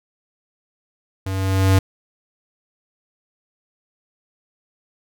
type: tone with level ramp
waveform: square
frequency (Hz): 95.6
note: G2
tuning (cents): -43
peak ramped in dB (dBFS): -24 to -11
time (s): 1.26-1.79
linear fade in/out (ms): 5
effects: none